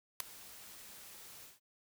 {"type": "noise with ADSR envelope", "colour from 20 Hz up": "white", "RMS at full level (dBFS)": -30, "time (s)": [0.2, 1.6], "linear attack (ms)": 3, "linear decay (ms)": 4, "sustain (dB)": -23, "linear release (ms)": 170, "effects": []}